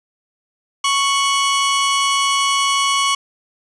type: tone pair together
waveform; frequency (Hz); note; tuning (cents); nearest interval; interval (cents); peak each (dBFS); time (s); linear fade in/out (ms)
sawtooth; 1108.7 / 2960; C#6 / F#7; 0 / 0; octave + perfect fourth; 1700; -12 / -17; 0.84-3.15; 5
effects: resampled to 22050 Hz + 8-bit